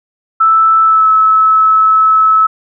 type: tone with pitch glide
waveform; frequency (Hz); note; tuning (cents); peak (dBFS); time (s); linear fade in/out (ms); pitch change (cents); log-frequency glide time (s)
sine; 1318 to 1299.1; E6 to E6; -1 to -26; -5; 0.4-2.47; 10; -25; 0.83-1.08
effects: none